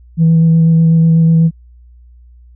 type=tone with vibrato; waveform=sine; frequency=163.5 Hz; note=E3; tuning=14 cents flat; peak=-4 dBFS; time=0.17-1.51 s; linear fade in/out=50 ms; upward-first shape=square; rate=8.1 Hz; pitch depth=10 cents each way; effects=tanh soft clip ceiling -3 dBFS + added 60 Hz sine -38 dBFS peak until 2.55 s